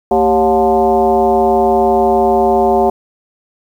sine tone with frequency modulation, 554.4 Hz, C#5, in tune, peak -8 dBFS, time 0.11-2.9 s, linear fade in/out 5 ms, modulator 163 Hz, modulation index 1.8, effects 7-bit

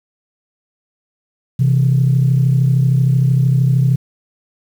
sine tone pair together, 129.83 / 162.9 Hz, C3 / E3, -13 / -20 cents, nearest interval major third, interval 393 cents, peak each -10 / -16 dBFS, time 1.59-3.96 s, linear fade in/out 10 ms, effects tanh soft clip ceiling -4 dBFS + 7-bit

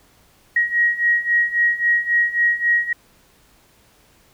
sine beating tone pair, 1892 / 1895.7 Hz, A#6 / A#6, +25 / +29 cents, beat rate 3.7 Hz, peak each -20 / -17 dBFS, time 0.56-2.93 s, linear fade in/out 5 ms, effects pink hiss -55 dBFS RMS until 4.33 s

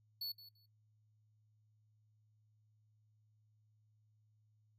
square tone with echo, 4431 Hz, C#8, 2 cents flat, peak -40 dBFS, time 0.21-0.32 s, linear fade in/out 5 ms, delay 170 ms, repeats 2, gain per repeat -15 dB, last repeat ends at 0.66 s, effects noise-tail reverb RT60 0.1 s tail -19 dB re dry + added 107 Hz sine -70 dBFS peak until 4.78 s

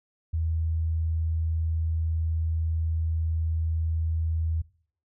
sine tone, 80.9 Hz, E2, 32 cents flat, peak -24 dBFS, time 0.33-4.62 s, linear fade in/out 10 ms, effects noise-tail reverb RT60 0.5 s tail -20 dB re dry

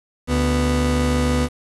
30% pulse tone pair together, 73.42 / 247 Hz, D2 / B3, 0 / 0 cents, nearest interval octave + major sixth, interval 2100 cents, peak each -17 / -17 dBFS, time 0.27-1.49 s, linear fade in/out 50 ms, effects resampled to 24000 Hz + 7-bit

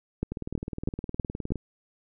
two click trains, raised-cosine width 3 ms, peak -20 / -14 dBFS, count 25 / 5, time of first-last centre 0.32-1.557 / 0.23-1.52 s, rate 19.4 / 3.1 Hz, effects none

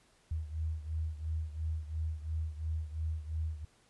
sine beating tone pair, 78.4 / 81.3 Hz, D#2 / E2, +14 / -23 cents, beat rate 2.9 Hz, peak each -35 / -39 dBFS, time 0.31-3.65 s, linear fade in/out 5 ms, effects pink hiss -67 dBFS RMS until 3.89 s + resampled to 24000 Hz

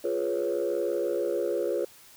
sine chord, C# dominant seventh, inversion first, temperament equal, 349.2 / 415.3 / 493.9 / 554.4 Hz, E#4 / G#4 / B4 / C#5, 0 / 0 / 0 / 0 cents, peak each -30 dBFS, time 0.04-1.85 s, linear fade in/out 5 ms, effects tanh soft clip ceiling -19 dBFS + white hiss -53 dBFS RMS until 2.16 s

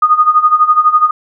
sine tone with tremolo, 1234 Hz, D#6, 15 cents flat, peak -3 dBFS, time 0.02-1.11 s, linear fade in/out 5 ms, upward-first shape sine, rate 12 Hz, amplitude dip 80%, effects none

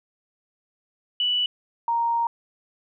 sine tone pair in turn, 2960 / 932.3 Hz, F#7 / A#5, 0 / 0 cents, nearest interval octave + minor sixth, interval 2000 cents, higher first, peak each -20 dBFS, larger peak neither, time 1.2-1.46 / 1.88-2.27 s, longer second, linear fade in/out 2 ms, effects none

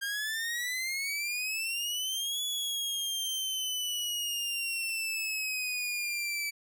sawtooth exponential two-way sweep, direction up then down, 1600 to 3418 to 2302 Hz, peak -28 dBFS, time 0.01-6.51 s, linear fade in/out 20 ms, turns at 2.42 s, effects none

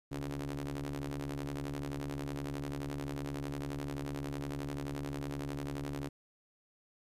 sawtooth ring-modulated tone, 72.2 Hz, D2, 29 cents flat, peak -30 dBFS, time 0.11-6.09 s, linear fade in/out 10 ms, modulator 211 Hz, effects resampled to 32000 Hz + 12-bit

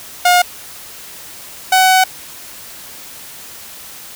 sawtooth tone pair in turn, 715 / 750.1 Hz, F5 / F#5, +41 / +23 cents, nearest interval minor second, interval 82 cents, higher second, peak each -4 dBFS, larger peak neither, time 0.25-0.42 / 1.72-2.04 s, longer second, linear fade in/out 5 ms, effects white hiss -34 dBFS RMS until 4.15 s

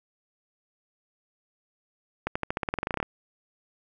accelerating click train, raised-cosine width 0.5 ms, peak -12 dBFS, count 16, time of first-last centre 2.27-3.028 s, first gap 85 ms, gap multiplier 0.92, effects none

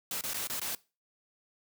white noise with dropouts, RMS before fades -35 dBFS, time 0.11-0.75 s, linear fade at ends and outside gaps 2 ms, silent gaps 0.211-0.237 / 0.335-0.343 / 0.473-0.498 / 0.598-0.615 s, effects noise-tail reverb RT60 0.3 s tail -21 dB re dry + high-pass 80 Hz 12 dB/octave

